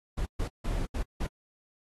brown noise bursts at uneven times, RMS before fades -30 dBFS, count 5, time 0.17-0.26 / 0.39-0.48 / 0.64-0.86 / 0.94-1.03 / 1.2-1.27 s, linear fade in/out 10 ms, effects AAC 32 kbps

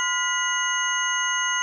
sine tone cluster, 1025 / 1422 / 1972 / 2900 / 6360 Hz, C6 / F6 / B6 / F#7 / G8, -36 / +31 / -3 / -35 / +24 cents, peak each -28 dBFS, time 0-1.62 s, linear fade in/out 0 ms, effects none

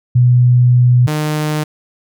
sine / sawtooth tone pair in turn, 123.47 / 152.32 Hz, B2 / D#3, 0 / -36 cents, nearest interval major third, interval 364 cents, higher second, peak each -6 / -11 dBFS, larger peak first, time 0.15-1.07 / 1.07-1.64 s, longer first, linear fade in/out 10 ms, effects none

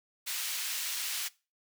pink high-pass noise, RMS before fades -35 dBFS, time 0.26-1.29 s, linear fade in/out 20 ms, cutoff 2500 Hz, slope 12 dB/octave, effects noise-tail reverb RT60 0.3 s tail -21 dB re dry

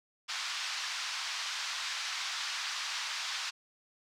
white band-pass noise, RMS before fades -37 dBFS, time 0.28-3.51 s, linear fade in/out 20 ms, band 970 to 5500 Hz, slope 24 dB/octave, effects none

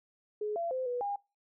sine tone with pitch steps, 421.5 / 679 / 516 / 490 / 809 Hz, G#4 / F5 / C5 / B4 / G#5, +26 / -49 / -24 / -14 / -46 cents, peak -31 dBFS, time 0.41-1.16 s, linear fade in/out 5 ms, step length 150 ms, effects noise-tail reverb RT60 0.3 s tail -26 dB re dry

